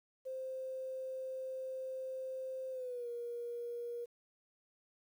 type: tone with pitch glide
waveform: sine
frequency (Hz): 522 to 475.9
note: C5 to A#4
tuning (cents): -4 to +36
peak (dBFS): -39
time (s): 0.25-4.06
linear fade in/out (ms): 20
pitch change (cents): -160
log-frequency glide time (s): 2.71-3.08
effects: 11-bit